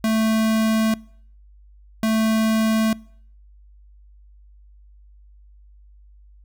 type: tone pair in turn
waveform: square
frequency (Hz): 220.7 / 220.7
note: A3 / A3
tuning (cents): +5 / +5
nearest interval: unison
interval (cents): 0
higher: neither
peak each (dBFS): -18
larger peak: neither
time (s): 0.04-0.94 / 2.03-2.93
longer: neither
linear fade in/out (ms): 2
effects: noise-tail reverb RT60 0.6 s tail -24 dB re dry + added 50 Hz sine -46 dBFS peak until 6.44 s